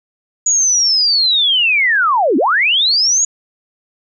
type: linear two-way sweep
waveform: sine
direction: down then up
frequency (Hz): 6860 to 236 to 6860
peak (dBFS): -10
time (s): 0.46-3.25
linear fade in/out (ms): 5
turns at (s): 2.37
effects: none